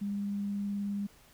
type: tone with vibrato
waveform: sine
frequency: 201.9 Hz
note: G#3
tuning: 49 cents flat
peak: -31 dBFS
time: 0.01-1.07 s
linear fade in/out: 10 ms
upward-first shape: sine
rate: 19 Hz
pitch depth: 9 cents each way
effects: pink hiss -60 dBFS RMS until 1.33 s